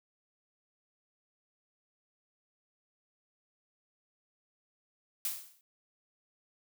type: noise with exponential decay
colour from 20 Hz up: blue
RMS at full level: -31 dBFS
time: 5.25-5.61 s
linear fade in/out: 1 ms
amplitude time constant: 78 ms
effects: none